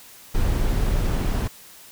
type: noise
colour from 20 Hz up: brown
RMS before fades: -21 dBFS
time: 0.34-1.48 s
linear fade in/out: 10 ms
effects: white hiss -46 dBFS RMS until 1.91 s